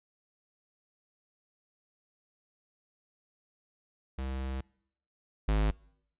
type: tone pair in turn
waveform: square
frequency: 66 / 52.38 Hz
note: C2 / G#1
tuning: +16 / +16 cents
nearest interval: major third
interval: 400 cents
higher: first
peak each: -34 / -25 dBFS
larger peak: second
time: 4.18-4.61 / 5.48-5.71 s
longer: first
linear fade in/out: 5 ms
effects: noise-tail reverb RT60 0.7 s tail -25 dB re dry + resampled to 8000 Hz